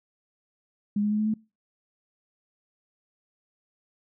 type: tone with pitch steps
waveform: sine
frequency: 205.9 / 208.7 / 211.4 / 214.3 / 217.1 Hz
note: G#3 / G#3 / G#3 / A3 / A3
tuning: -15 / +9 / +31 / -45 / -23 cents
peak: -22 dBFS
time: 0.96-1.34 s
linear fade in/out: 5 ms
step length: 76 ms
effects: noise-tail reverb RT60 0.3 s tail -25 dB re dry